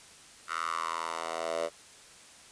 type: tone with high-pass filter sweep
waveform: 10% pulse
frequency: 82.41 Hz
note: E2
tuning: in tune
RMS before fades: -34 dBFS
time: 0.47-1.7 s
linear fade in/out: 50 ms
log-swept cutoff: 1400 to 570 Hz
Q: 5
effects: white hiss -53 dBFS RMS until 2.51 s + resampled to 22050 Hz